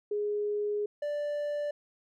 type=tone pair in turn; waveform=sine / triangle; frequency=415.3 / 586.9 Hz; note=G#4 / D5; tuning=0 / -1 cents; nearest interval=tritone; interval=599 cents; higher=second; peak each=-28 dBFS; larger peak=neither; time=0.11-0.86 / 1.02-1.71 s; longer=first; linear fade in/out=5 ms; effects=none